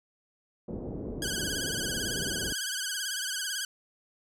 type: low-pass noise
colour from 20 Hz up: white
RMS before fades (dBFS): -37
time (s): 0.68-2.53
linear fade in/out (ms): 5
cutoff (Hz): 460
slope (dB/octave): 24
type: tone with vibrato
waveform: 10% pulse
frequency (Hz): 1568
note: G6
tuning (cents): 0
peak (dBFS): -22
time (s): 1.22-3.65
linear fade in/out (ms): 2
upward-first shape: sine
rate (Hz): 18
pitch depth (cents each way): 99
effects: none